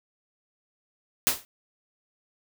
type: noise with exponential decay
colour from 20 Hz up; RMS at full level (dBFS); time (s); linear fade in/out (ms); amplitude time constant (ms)
white; -18; 1.27-1.45; 0; 38
effects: none